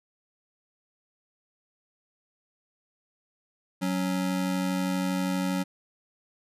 square tone pair together, 185 / 277.5 Hz, F#3 / C#4, 0 / +2 cents, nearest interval perfect fifth, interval 702 cents, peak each -28 / -31 dBFS, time 3.81-5.64 s, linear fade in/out 20 ms, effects resampled to 32000 Hz

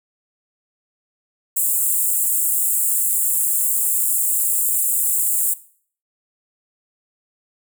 pink high-pass noise, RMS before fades -19 dBFS, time 1.56-5.54 s, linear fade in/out 10 ms, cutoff 7400 Hz, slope 96 dB/octave, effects noise-tail reverb RT60 0.5 s tail -17 dB re dry

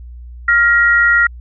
sine tone pair together, 1402.5 / 1897 Hz, F6 / A#6, +7 / +30 cents, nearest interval perfect fourth, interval 523 cents, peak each -11 dBFS, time 0.48-1.27 s, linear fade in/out 5 ms, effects added 60 Hz sine -30 dBFS peak until 1.4 s

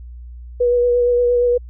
sine tone with vibrato, 486.1 Hz, B4, 28 cents flat, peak -12 dBFS, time 0.6-1.58 s, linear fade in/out 10 ms, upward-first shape sine, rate 8.6 Hz, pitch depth 17 cents each way, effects added 60 Hz sine -32 dBFS peak until 1.69 s

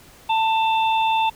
harmonic tone, 889 Hz, A5, 18 cents sharp, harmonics 1 / 3 / 4, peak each -17 / -27 / -29 dBFS, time 0.29-1.3 s, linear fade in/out 10 ms, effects pink hiss -48 dBFS RMS until 1.35 s

